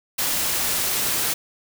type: noise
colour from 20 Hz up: white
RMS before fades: -23 dBFS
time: 0.18-1.34 s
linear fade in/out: 10 ms
effects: none